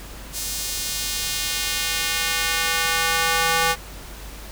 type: tone with high-pass filter sweep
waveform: square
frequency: 164.81 Hz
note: E3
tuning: in tune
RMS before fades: -23 dBFS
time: 0.32-3.76 s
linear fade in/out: 50 ms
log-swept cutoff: 6200 to 890 Hz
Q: 0.82
effects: added 50 Hz sine -38 dBFS peak until 4.51 s + pink hiss -40 dBFS RMS until 4.51 s